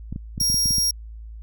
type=clicks; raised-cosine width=5 ms; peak=-17 dBFS; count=9; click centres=0.126 / 0.161 / 0.379 / 0.413 / 0.5 / 0.544 / 0.658 / 0.708 / 0.783 s
type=tone; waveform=sawtooth; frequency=5600 Hz; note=F8; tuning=4 cents sharp; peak=-16 dBFS; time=0.4-0.91 s; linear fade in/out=5 ms
effects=added 55 Hz sine -35 dBFS peak until 1.42 s